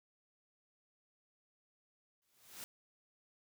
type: noise with exponential growth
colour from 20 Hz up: white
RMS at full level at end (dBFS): -45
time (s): 2.22-2.64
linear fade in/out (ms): 0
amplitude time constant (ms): 91
effects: none